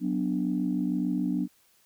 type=chord; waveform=sine; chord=B minor; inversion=second; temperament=equal; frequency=185 / 246.9 / 293.7 Hz; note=F#3 / B3 / D4; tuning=0 / 0 / 0 cents; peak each=-29 / -29 / -29 dBFS; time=0-1.48 s; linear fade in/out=50 ms; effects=tanh soft clip ceiling -16 dBFS + white hiss -64 dBFS RMS until 1.85 s